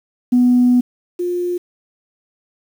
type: tone pair in turn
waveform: sine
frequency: 246.9 / 354 Hz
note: B3 / F4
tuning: 0 / +23 cents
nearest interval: tritone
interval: 623 cents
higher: second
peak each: -8 / -17 dBFS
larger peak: first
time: 0.32-0.81 / 1.19-1.58 s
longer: first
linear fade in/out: 10 ms
effects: tanh soft clip ceiling -5 dBFS + 7-bit